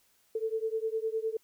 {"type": "beating tone pair", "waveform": "sine", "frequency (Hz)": [440, 449.8], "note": ["A4", "A4"], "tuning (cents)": [0, 38], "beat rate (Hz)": 9.8, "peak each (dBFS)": [-32, -33], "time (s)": [0.35, 1.37], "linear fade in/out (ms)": 5, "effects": ["white hiss -68 dBFS RMS until 1.43 s"]}